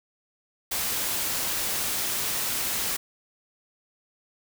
white noise, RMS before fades -28 dBFS, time 0.71-2.97 s, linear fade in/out 10 ms, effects none

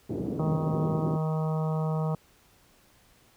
white band-pass noise, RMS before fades -32 dBFS, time 0.09-1.17 s, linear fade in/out 10 ms, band 100 to 400 Hz, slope 24 dB/octave
harmonic tone, 157.3 Hz, D#3, 19 cents sharp, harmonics 1 / 3 / 4 / 5 / 6 / 7 / 8, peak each -26 / -36 / -38 / -40 / -42 / -43 / -44 dBFS, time 0.39-2.15 s, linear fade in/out 2 ms
effects pink hiss -61 dBFS RMS until 3.36 s

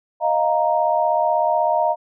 sine chord, Eb suspended second, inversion none, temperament equal, 622.3 / 698.5 / 932.3 Hz, Eb5 / F5 / Bb5, 0 / 0 / 0 cents, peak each -20 dBFS, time 0.2-1.96 s, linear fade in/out 50 ms, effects none

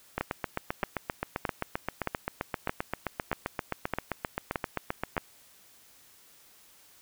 two click trains, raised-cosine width 0.5 ms, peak -13 / -14 dBFS, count 9 / 39, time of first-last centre 0.21-5.179 / 0.18-5.167 s, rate 1.61 / 7.62 Hz, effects white hiss -58 dBFS RMS until 7.01 s

